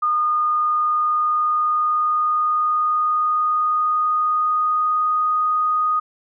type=tone with pitch glide; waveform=sine; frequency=1222 to 1241.2 Hz; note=D#6 to D#6; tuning=-32 to -5 cents; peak=-16 dBFS; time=0.02-6 s; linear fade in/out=10 ms; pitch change=+27 cents; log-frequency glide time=0.14-5.28 s; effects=none